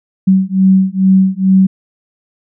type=beating tone pair; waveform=sine; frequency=188.9 / 191.2 Hz; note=F#3 / G3; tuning=+36 / -43 cents; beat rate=2.3 Hz; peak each=-10 / -10 dBFS; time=0.27-1.67 s; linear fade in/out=10 ms; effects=none